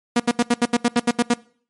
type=tone bursts; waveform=sawtooth; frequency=239.1 Hz; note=A#3; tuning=44 cents sharp; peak=-10 dBFS; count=11; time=0.16-1.339 s; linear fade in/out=5 ms; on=39 ms; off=75 ms; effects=noise-tail reverb RT60 0.5 s tail -23 dB re dry + MP3 48 kbps